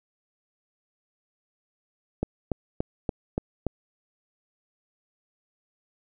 click train, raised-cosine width 2 ms, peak -12 dBFS, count 6, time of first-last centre 2.23-3.667 s, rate 3.48 Hz, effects none

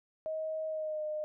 sine tone with pitch glide, 631 to 610.9 Hz, D#5 to D#5, +24 to -32 cents, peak -33 dBFS, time 0.26-1.24 s, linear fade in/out 0 ms, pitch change -56 cents, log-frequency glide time 0.67-1.04 s, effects none

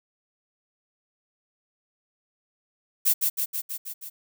violet noise with echo, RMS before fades -20 dBFS, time 3.05-3.14 s, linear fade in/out 20 ms, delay 160 ms, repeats 6, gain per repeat -3 dB, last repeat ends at 4.1 s, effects none

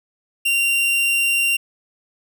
45% pulse tone, 2767 Hz, F7, 17 cents flat, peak -16 dBFS, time 0.45-1.57 s, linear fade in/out 10 ms, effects none

